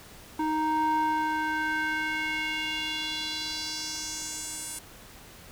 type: tone with band-pass filter sweep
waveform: square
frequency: 311.1 Hz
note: D#4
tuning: in tune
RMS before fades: -30 dBFS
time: 0.39-4.79 s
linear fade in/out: 5 ms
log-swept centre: 680 to 9400 Hz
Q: 2.7
effects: pink hiss -49 dBFS RMS until 5.51 s